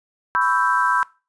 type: chord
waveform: sine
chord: C# half-diminished seventh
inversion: third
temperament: equal with one note detuned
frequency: 994.6 / 1108.7 / 1318.5 / 1568 Hz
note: B5 / C#6 / E6 / G6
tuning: +12 / 0 / 0 / 0 cents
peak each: -20 / -25 / -22 / -21 dBFS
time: 0.35-1.03 s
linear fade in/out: 0 ms
type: noise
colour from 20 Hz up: violet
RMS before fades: -38 dBFS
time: 0.41-1.03 s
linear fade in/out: 5 ms
effects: noise-tail reverb RT60 0.3 s tail -21 dB re dry + resampled to 22050 Hz